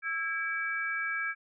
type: tone cluster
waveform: sine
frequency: 1325 / 1633 / 2299 Hz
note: E6 / G#6 / D7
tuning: +9 / -30 / -37 cents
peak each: -38 / -32 / -35 dBFS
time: 0.02-1.35 s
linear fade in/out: 50 ms
effects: none